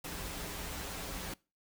pink noise with comb filter, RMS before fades -41 dBFS, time 0.04-1.34 s, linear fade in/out 5 ms, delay 8.4 ms, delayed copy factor -0.5, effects noise-tail reverb RT60 0.3 s tail -23 dB re dry

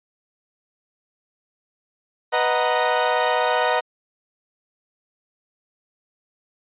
30% pulse chord, B major seventh, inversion none, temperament equal, 493.9 / 622.3 / 740 / 932.3 Hz, B4 / D#5 / F#5 / A#5, 0 / 0 / 0 / 0 cents, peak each -21 dBFS, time 2.32-3.81 s, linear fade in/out 20 ms, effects resampled to 8000 Hz

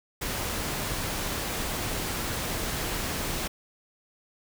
pink noise, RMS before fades -31 dBFS, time 0.21-3.48 s, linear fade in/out 10 ms, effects none

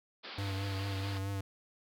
white band-pass noise, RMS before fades -46 dBFS, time 0.23-1.19 s, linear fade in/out 20 ms, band 190 to 4900 Hz, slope 96 dB/octave
square tone with vibrato, 98 Hz, G2, in tune, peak -35 dBFS, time 0.38-1.41 s, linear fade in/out 5 ms, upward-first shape triangle, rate 4.6 Hz, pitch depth 38 cents each way
effects none

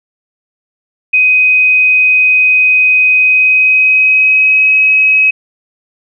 sine tone with pitch glide, 2510 to 2548 Hz, D#7 to D#7, +15 to +41 cents, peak -5 dBFS, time 1.13-5.31 s, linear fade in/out 10 ms, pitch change +26 cents, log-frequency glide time 3.14-4.76 s, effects none

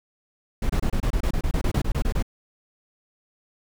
brown noise bursts, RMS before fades -22 dBFS, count 16, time 0.62-2.226 s, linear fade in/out 5 ms, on 76 ms, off 26 ms, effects none

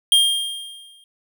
square tone with exponential decay, 3212 Hz, G7, 41 cents sharp, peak -10 dBFS, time 0.12-1.04 s, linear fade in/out 1 ms, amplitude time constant 200 ms, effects none

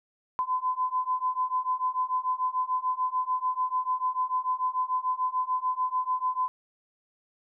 sine beating tone pair, 1013 / 1019.8 Hz, B5 / C6, +44 / -45 cents, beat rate 6.8 Hz, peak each -29 / -28 dBFS, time 0.39-6.48 s, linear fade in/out 0 ms, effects none

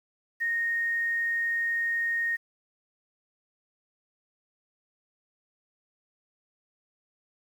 sine tone with quantisation, 1856 Hz, A#6, 8 cents flat, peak -25 dBFS, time 0.4-2.37 s, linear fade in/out 20 ms, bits 9, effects none

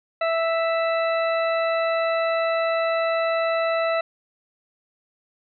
harmonic tone, 659.3 Hz, E5, in tune, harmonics 1 / 2 / 3 / 4 / 6, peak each -21 / -27 / -31 / -33 / -37 dBFS, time 0.21-4.01 s, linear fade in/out 5 ms, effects none

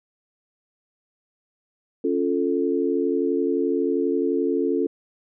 sine chord, Db augmented, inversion none, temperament equal, 277.2 / 349.2 / 440 Hz, Db4 / F4 / A4, 0 / 0 / 0 cents, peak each -24 dBFS, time 2.04-4.87 s, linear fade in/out 5 ms, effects none

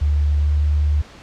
sine tone with pitch glide, 73.42 to 74.14 Hz, D2 to D2, 0 to +17 cents, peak -14 dBFS, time 0.01-1.02 s, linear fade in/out 10 ms, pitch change +17 cents, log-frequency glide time 0.42-0.48 s, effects pink hiss -42 dBFS RMS until 1.22 s + low-pass 5000 Hz 12 dB/octave

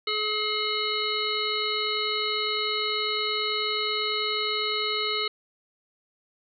harmonic tone, 425.8 Hz, G#4, 43 cents sharp, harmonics 1 / 3 / 5 / 7 / 9 / 10, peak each -32 / -32 / -32 / -32 / -32 / -32 dBFS, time 0.07-5.28 s, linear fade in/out 5 ms, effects none

